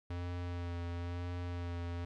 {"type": "tone with vibrato", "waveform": "square", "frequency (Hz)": 87.31, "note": "F2", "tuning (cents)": 0, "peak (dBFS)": -38, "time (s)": [0.1, 2.05], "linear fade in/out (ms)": 5, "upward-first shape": "sine", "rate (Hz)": 1, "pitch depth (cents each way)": 21, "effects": ["low-pass 4000 Hz 12 dB/octave", "13-bit"]}